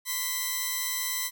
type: tone pair together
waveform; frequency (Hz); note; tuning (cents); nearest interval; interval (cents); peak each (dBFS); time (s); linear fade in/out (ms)
5% pulse; 1047.5 / 1979; C6 / B6; +2 / +3; major seventh; 1101; -22 / -19; 0.05-1.31; 50
effects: none